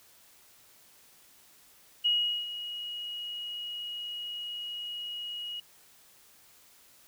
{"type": "tone with ADSR envelope", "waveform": "sine", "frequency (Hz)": 2896, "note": "F#7", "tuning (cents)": -38, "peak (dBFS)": -22, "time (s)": [2.04, 5.6], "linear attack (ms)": 18, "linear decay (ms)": 400, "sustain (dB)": -13, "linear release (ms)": 4, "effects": ["white hiss -59 dBFS RMS until 7.07 s"]}